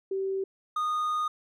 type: tone pair in turn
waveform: sine / triangle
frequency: 385.9 / 1231.9 Hz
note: G4 / D#6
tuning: -27 / -18 cents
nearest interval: octave + minor sixth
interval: 2009 cents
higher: second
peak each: -27 / -24 dBFS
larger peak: second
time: 0.11-0.44 / 0.76-1.28 s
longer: second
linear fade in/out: 5 ms
effects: none